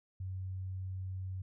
sine tone, 93.8 Hz, F#2, 24 cents sharp, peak -37 dBFS, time 0.2-1.42 s, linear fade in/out 5 ms, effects none

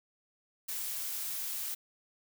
blue noise, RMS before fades -37 dBFS, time 0.68-1.75 s, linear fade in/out 10 ms, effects none

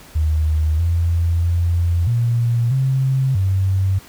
sine tone with pitch steps, 77.7 / 84.6 / 86 / 117.9 / 132.8 / 95.5 Hz, D#2 / E2 / F2 / A#2 / C3 / G2, -2 / +45 / -26 / +20 / +26 / -45 cents, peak -14 dBFS, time 0.15-3.99 s, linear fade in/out 10 ms, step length 640 ms, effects pink hiss -43 dBFS RMS until 4.08 s

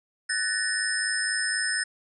sine tone cluster, 1497 / 1744 / 1848 / 5210 / 8670 Hz, F#6 / A6 / A#6 / E8 / C#9, +20 / -16 / -16 / -21 / -39 cents, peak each -31 dBFS, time 0.29-1.84 s, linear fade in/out 10 ms, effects none

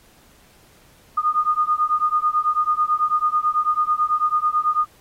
sine beating tone pair, 1222 / 1231.1 Hz, D#6 / D#6, -32 / -19 cents, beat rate 9.1 Hz, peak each -20 dBFS, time 1.17-4.86 s, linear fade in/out 10 ms, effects pink hiss -54 dBFS RMS until 5 s + AAC 48 kbps

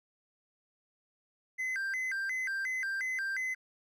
triangle tone with vibrato, 1794 Hz, A6, 33 cents sharp, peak -30 dBFS, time 1.58-3.55 s, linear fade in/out 20 ms, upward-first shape square, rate 2.8 Hz, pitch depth 220 cents each way, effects none

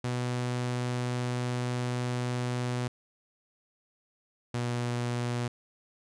sawtooth tone pair in turn, 123.47 / 121.14 Hz, B2 / B2, 0 / -33 cents, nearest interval unison, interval 33 cents, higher first, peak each -25 dBFS, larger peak neither, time 0.04-2.88 / 4.54-5.48 s, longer first, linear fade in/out 5 ms, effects resampled to 22050 Hz

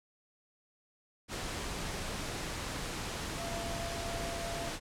sine tone in noise, 679 Hz, F5, 49 cents flat, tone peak -40 dBFS, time 3.36-4.72 s, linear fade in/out 50 ms, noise pink, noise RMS -38 dBFS, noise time 1.28-4.8 s, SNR -5 dB, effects low-pass 9000 Hz 12 dB/octave

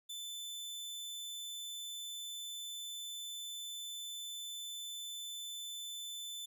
sawtooth tone, 3520 Hz, A7, in tune, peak -39 dBFS, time 0.09-6.46 s, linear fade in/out 10 ms, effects none

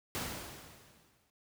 pink noise with exponential decay, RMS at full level -35 dBFS, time 0.15-1.3 s, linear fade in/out 0 ms, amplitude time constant 250 ms, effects high-pass 60 Hz 12 dB/octave

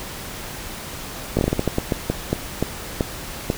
slowing click train, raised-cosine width 2 ms, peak -5 dBFS, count 15, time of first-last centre 1.37-3.501 s, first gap 18 ms, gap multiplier 1.29, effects pink hiss -33 dBFS RMS until 3.57 s

